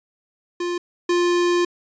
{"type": "tone pair in turn", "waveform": "square", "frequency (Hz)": [350.5, 350.5], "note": ["F4", "F4"], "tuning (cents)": [6, 6], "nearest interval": "unison", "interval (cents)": 0, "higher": "neither", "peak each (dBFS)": [-23, -17], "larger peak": "second", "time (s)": [[0.6, 0.78], [1.09, 1.65]], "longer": "second", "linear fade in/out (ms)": 5, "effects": ["resampled to 16000 Hz"]}